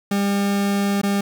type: tone with dropouts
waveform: 40% pulse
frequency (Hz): 200.3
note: G3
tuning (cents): +38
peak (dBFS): -17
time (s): 0.11-1.21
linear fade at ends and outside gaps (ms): 5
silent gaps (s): 1.016-1.033
effects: 8-bit